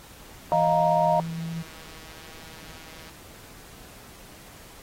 sine tone, 165.8 Hz, E3, 10 cents sharp, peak -29 dBFS, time 0.52-1.63 s, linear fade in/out 20 ms
click train, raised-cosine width 0.2 ms, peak -30 dBFS, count 413, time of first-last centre 0.52-3.095 s, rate 160 Hz
sine chord, Eb suspended second, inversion none, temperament just, 622.3 / 700 / 933.4 Hz, Eb5 / F5 / Bb5, 0 / +4 / +2 cents, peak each -23 / -23 / -23 dBFS, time 0.52-1.2 s, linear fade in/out 0 ms
effects pink hiss -48 dBFS RMS until 4.82 s + AAC 48 kbps

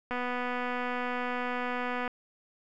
click train, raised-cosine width 0.5 ms, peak -19 dBFS, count 487, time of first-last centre 0.11-2.078 s, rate 247 Hz, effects none

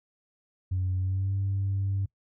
sine tone with pitch glide, 92.5 to 97.89 Hz, F#2 to G2, 0 to -2 cents, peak -24 dBFS, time 0.71-2.06 s, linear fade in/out 10 ms, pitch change +98 cents, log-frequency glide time 0.97-1.33 s, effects noise-tail reverb RT60 0.1 s tail -23 dB re dry + tanh soft clip ceiling -22 dBFS

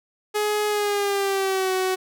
sawtooth tone with pitch glide, 420 to 374.2 Hz, G#4 to F#4, +19 to +20 cents, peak -17 dBFS, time 0.34-1.96 s, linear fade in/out 20 ms, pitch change -199 cents, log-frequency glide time 0.68-1.73 s, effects none

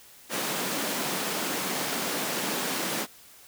pink high-pass noise, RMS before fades -30 dBFS, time 0.29-3.07 s, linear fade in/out 50 ms, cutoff 190 Hz, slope 24 dB/octave, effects white hiss -52 dBFS RMS until 3.47 s

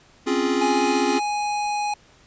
square chord, Db major seventh, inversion third, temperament equal, 261.6 / 277.2 / 349.2 / 415.3 Hz, C4 / Db4 / F4 / Ab4, 0 / 0 / 0 / 0 cents, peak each -26 dBFS, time 0.26-1.2 s, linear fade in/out 20 ms
square tone, 830.6 Hz, G#5, in tune, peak -23 dBFS, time 0.61-1.94 s, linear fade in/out 5 ms
effects pink hiss -54 dBFS RMS until 2.26 s + resampled to 16000 Hz

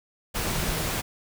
sine tone in noise, 161.8 Hz, E3, 32 cents flat, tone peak -34 dBFS, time 0.55-0.84 s, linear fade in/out 20 ms, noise pink, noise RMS -28 dBFS, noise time 0.34-1.02 s, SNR -9 dB, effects none

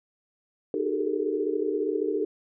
sine tone cluster, 306.9 / 378.2 / 408.6 / 423.4 / 456.2 Hz, D#4 / F#4 / G#4 / G#4 / A#4, -24 / +38 / -28 / +33 / -37 cents, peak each -31 dBFS, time 0.74-2.25 s, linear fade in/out 2 ms, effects none

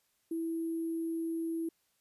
sine tone with sample-and-hold, 328.9 Hz, E4, 4 cents flat, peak -32 dBFS, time 0.31-1.69 s, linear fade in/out 5 ms, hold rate 11025 Hz, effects white hiss -75 dBFS RMS until 2 s + resampled to 32000 Hz

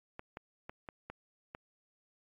clicks, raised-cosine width 0.5 ms, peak -28 dBFS, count 6, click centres 0.194 / 0.371 / 0.695 / 0.888 / 1.1 / 1.549 s, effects AAC 48 kbps

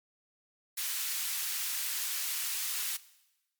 white high-pass noise, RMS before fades -34 dBFS, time 0.77-2.97 s, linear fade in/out 10 ms, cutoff 1600 Hz, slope 12 dB/octave, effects noise-tail reverb RT60 1.0 s tail -18 dB re dry + MP3 96 kbps

